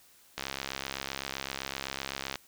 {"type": "click train", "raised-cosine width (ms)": 0.2, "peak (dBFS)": -16, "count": 135, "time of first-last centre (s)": [0.38, 2.356], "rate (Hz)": 67.8, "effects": ["white hiss -60 dBFS RMS until 2.47 s"]}